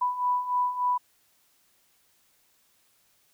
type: beating tone pair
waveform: sine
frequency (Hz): 987.8 / 991.2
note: B5 / B5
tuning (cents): 0 / +6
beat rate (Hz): 3.4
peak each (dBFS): -30 / -25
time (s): 0.01-0.98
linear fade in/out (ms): 10
effects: white hiss -66 dBFS RMS until 3.33 s